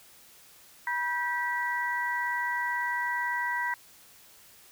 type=tone cluster; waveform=sine; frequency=969 / 1567 / 1947 Hz; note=B5 / G6 / B6; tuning=-33 / -1 / -25 cents; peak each=-31 / -34 / -31 dBFS; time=0.87-3.74 s; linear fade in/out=2 ms; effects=white hiss -55 dBFS RMS until 4.71 s